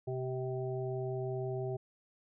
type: harmonic tone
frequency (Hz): 129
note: C3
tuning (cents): -24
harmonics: 1 / 3 / 5 / 6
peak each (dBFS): -37 / -37 / -43 / -48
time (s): 0.07-1.77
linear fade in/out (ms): 10
effects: none